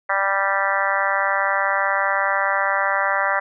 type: harmonic tone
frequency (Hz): 196.1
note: G3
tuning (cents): +1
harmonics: 3 / 4 / 5 / 6 / 7 / 8 / 9 / 10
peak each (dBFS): -26 / -26 / -26 / -26 / -26 / -26 / -26 / -26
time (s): 0.09-3.4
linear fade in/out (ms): 10
effects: none